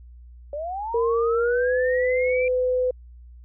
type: linear sweep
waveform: sine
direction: up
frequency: 560 to 2378 Hz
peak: -27 dBFS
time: 0.53-2.48 s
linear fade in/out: 2 ms
type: tone with pitch glide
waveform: sine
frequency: 462.7 to 504.6 Hz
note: A#4 to B4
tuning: -13 to +37 cents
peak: -19 dBFS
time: 0.94-2.91 s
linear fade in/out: 5 ms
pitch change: +150 cents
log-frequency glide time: 1.33-1.73 s
effects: added 60 Hz sine -42 dBFS peak until 3.44 s